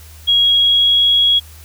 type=tone with pitch glide; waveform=sine; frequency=3300 to 3321 Hz; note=G#7 to G#7; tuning=-12 to -1 cents; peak=-9 dBFS; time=0.27-1.4 s; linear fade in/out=20 ms; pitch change=+11 cents; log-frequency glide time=0.4-1 s; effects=added 78 Hz sine -37 dBFS peak until 1.64 s + white hiss -43 dBFS RMS until 1.64 s